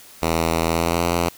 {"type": "tone with pitch glide", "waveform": "5% pulse", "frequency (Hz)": [82.41, 85.66], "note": ["E2", "F2"], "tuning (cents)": [0, -33], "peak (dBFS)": -7, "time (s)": [0.22, 1.29], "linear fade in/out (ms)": 5, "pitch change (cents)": 67, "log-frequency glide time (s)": [0.68, 1.03], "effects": ["white hiss -45 dBFS RMS until 1.37 s"]}